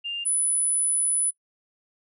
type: tone pair in turn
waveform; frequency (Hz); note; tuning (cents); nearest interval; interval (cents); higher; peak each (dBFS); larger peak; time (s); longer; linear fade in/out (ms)
sine; 2800 / 9978; F7 / D#9; +4 / +4; octave + minor seventh; 2200; second; -27 / -18; second; 0.04-0.25 / 0.25-1.31; second; 20
effects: noise-tail reverb RT60 0.1 s tail -19 dB re dry + tanh soft clip ceiling -19 dBFS